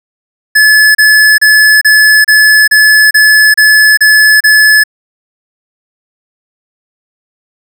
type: tone bursts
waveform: square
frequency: 1719 Hz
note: A6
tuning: 41 cents flat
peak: -3 dBFS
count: 10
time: 0.55-4.838 s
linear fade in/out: 10 ms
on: 400 ms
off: 32 ms
effects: none